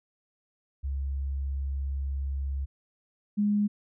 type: tone pair in turn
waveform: sine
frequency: 68.5 / 206.7 Hz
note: C#2 / G#3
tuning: -20 / -8 cents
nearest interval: octave + perfect fifth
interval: 1912 cents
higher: second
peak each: -28 / -22 dBFS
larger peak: second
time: 0.83-2.66 / 3.37-3.68 s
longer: first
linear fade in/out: 20 ms
effects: none